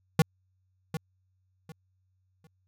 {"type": "tone with echo", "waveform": "square", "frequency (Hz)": 159.3, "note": "D#3", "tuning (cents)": 41, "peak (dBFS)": -18, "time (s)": [0.19, 0.22], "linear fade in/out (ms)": 2, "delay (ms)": 750, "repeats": 3, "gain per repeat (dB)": -12, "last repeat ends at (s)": 2.47, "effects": ["added 93 Hz sine -69 dBFS peak until 2.67 s"]}